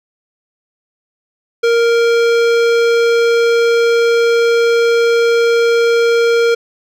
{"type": "tone with hard clipping", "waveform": "sine", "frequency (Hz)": 466.2, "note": "A#4", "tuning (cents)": 0, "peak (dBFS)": -11, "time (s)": [1.63, 6.55], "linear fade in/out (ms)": 10, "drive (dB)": 17, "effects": []}